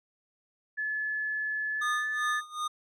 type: tone with pitch glide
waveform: sine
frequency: 1721 to 1742 Hz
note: A6 to A6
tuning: -39 to -18 cents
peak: -29 dBFS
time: 0.77-2.41 s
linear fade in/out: 20 ms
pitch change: +21 cents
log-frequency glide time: 1.7-1.97 s
type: tone with tremolo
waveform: square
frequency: 1226 Hz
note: D#6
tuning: 26 cents flat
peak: -29 dBFS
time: 1.81-2.68 s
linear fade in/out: 10 ms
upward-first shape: sine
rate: 2.6 Hz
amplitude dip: 90%
effects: low-pass 9000 Hz 12 dB/octave